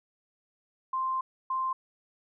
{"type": "tone bursts at uneven times", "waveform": "sine", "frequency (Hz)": 1046.5, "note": "C6", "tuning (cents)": 0, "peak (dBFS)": -27, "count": 2, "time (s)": [[0.93, 1.21], [1.5, 1.73]], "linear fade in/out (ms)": 5, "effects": []}